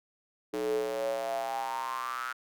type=tone with high-pass filter sweep; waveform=square; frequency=61.6 Hz; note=B1; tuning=4 cents flat; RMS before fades=-33 dBFS; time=0.53-2.33 s; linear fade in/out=10 ms; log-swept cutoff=370 to 1400 Hz; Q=8.6; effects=none